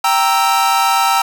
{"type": "chord", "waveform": "45% pulse", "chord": "E diminished", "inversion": "first", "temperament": "equal", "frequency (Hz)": [784, 932.3, 1318.5], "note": ["G5", "Bb5", "E6"], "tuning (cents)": [0, 0, 0], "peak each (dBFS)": -16, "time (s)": [0.04, 1.22], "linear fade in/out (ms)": 5, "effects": []}